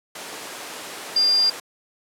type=tone in noise; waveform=sine; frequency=4800 Hz; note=D8; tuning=37 cents sharp; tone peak=-15 dBFS; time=1.16-1.5 s; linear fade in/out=5 ms; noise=pink; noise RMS=-33 dBFS; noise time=0.15-1.6 s; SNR=+15 dB; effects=high-pass 400 Hz 12 dB/octave + low-pass 12000 Hz 12 dB/octave